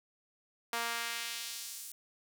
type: tone with high-pass filter sweep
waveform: sawtooth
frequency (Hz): 233.1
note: A#3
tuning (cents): 0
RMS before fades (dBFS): -39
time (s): 0.73-1.92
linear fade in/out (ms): 2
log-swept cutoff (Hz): 880 to 9200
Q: 0.89
effects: none